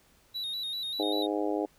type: tone with vibrato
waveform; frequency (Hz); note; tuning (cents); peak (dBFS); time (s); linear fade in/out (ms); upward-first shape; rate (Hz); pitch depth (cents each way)
triangle; 3823; A#7; +43; -31; 0.34-1.27; 20; square; 5.1; 50
type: harmonic tone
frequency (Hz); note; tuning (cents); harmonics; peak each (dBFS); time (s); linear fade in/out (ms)
103.2; G#2; -10; 3 / 4 / 5 / 6 / 7 / 8; -31 / -33 / -35 / -37 / -38 / -39; 0.99-1.66; 10
effects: pink hiss -63 dBFS RMS until 1.78 s